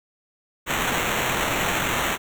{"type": "noise with sample-and-hold", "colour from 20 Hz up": "violet", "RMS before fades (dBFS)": -24, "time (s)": [0.66, 2.18], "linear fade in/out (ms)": 50, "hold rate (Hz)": 4900, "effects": []}